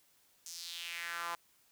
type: tone with high-pass filter sweep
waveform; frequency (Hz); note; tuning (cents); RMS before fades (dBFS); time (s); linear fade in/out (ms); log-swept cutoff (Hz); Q
sawtooth; 170.5; F3; -41; -42; 0.46-1.35; 2; 6400 to 970; 3
effects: white hiss -69 dBFS RMS until 1.71 s